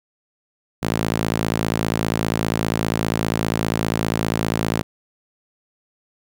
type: tone with high-pass filter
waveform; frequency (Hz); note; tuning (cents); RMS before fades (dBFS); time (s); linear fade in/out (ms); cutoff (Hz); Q
sawtooth; 55; A1; 0; -22; 0.82-4.83; 20; 150; 0.89
effects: none